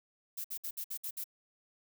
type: noise bursts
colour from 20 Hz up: violet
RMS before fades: -39 dBFS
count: 7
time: 0.37-1.242 s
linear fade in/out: 10 ms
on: 74 ms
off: 59 ms
effects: none